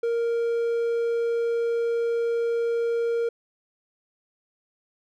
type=tone; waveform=triangle; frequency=466.2 Hz; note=A#4; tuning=in tune; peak=-20 dBFS; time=0.03-3.29 s; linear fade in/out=5 ms; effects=none